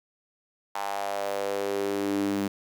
sawtooth tone with high-pass filter sweep, 99.9 Hz, G2, 33 cents sharp, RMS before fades -29 dBFS, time 0.75-2.48 s, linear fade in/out 5 ms, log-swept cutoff 860 to 240 Hz, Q 4.2, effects none

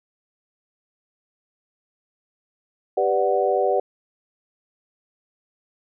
sine chord, G major seventh, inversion none, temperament equal, 392 / 493.9 / 587.3 / 740 Hz, G4 / B4 / D5 / F#5, 0 / 0 / 0 / 0 cents, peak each -23 dBFS, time 2.97-3.8 s, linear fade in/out 5 ms, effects none

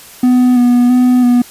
triangle tone with vibrato, 246.9 Hz, B3, in tune, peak -4 dBFS, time 0.23-1.42 s, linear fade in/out 5 ms, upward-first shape square, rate 1.5 Hz, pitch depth 21 cents each way, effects white hiss -36 dBFS RMS until 1.5 s + resampled to 32000 Hz

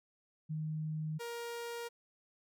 sine / sawtooth tone pair in turn, 155.5 / 470.6 Hz, D#3 / A#4, -1 / +16 cents, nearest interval octave + perfect fifth, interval 1917 cents, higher second, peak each -35 / -36 dBFS, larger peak first, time 0.49-1.19 / 1.19-1.89 s, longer neither, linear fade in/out 20 ms, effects none

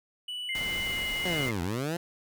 triangle tone with pitch glide, 2960 to 2929 Hz, F#7 to F#7, 0 to -18 cents, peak -32 dBFS, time 0.28-1.46 s, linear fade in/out 5 ms, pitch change -18 cents, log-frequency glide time 0.8-1 s
sine tone with vibrato, 2093 Hz, C7, in tune, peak -31 dBFS, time 0.49-1.51 s, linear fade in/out 2 ms, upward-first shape sine, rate 15 Hz, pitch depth 12 cents each way
pink noise, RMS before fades -39 dBFS, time 0.55-1.49 s, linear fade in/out 0 ms
15% pulse linear two-way sweep, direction down then up, 188.5 to 81.8 to 176.7 Hz, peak -23 dBFS, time 1.25-1.97 s, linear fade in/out 5 ms, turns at 1.62 s
effects none

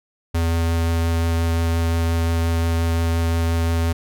square tone with vibrato, 83.2 Hz, E2, 17 cents sharp, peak -18 dBFS, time 0.34-3.93 s, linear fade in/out 10 ms, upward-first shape triangle, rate 5.7 Hz, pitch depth 10 cents each way, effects none

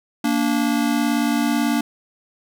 square tone pair together, 232.3 / 290.4 Hz, A#3 / D4, -6 / -19 cents, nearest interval major third, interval 387 cents, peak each -21 dBFS, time 0.24-1.81 s, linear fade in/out 5 ms, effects none

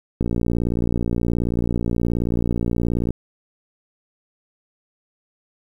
click train, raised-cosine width 3 ms, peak -9 dBFS, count 171, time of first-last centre 0.21-3.106 s, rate 58.7 Hz, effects 8-bit

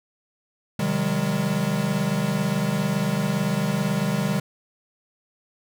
square chord, Ab dominant seventh, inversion first, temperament equal with one note detuned, 130.81 / 155.56 / 185 / 202.9 Hz, C3 / Eb3 / Gb3 / Ab3, 0 / 0 / 0 / -40 cents, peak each -31 / -27 / -29 / -26 dBFS, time 0.79-4.4 s, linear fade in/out 5 ms, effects none

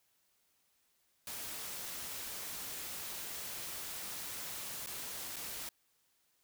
white noise with dropouts, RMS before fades -43 dBFS, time 1.27-5.69 s, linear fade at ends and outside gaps 2 ms, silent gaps 4.862-4.871 / 5.36-5.365 s, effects white hiss -75 dBFS RMS until 6.43 s

